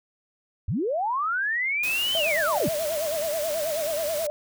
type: linear two-way sweep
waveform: sine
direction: up then down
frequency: 64.3 to 3131 to 86.5 Hz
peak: -23 dBFS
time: 0.68-2.69 s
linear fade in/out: 5 ms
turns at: 2.16 s
type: noise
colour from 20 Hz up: white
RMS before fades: -34 dBFS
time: 1.83-4.27 s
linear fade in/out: 5 ms
type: tone with vibrato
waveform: sine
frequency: 622.3 Hz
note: D#5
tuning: in tune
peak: -25 dBFS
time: 2.15-4.3 s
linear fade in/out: 0 ms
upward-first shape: sine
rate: 9.3 Hz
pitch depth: 120 cents each way
effects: none